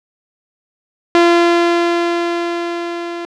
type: tone with level ramp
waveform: sawtooth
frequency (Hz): 343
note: F4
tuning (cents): -31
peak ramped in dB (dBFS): -3 to -19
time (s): 1.15-3.25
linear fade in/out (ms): 0
effects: low-pass 4000 Hz 12 dB/octave